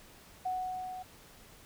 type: tone with level ramp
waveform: sine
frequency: 740 Hz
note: F#5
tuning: in tune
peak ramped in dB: -30 to -40 dBFS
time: 0.45-1.03 s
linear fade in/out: 10 ms
effects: pink hiss -56 dBFS RMS until 1.65 s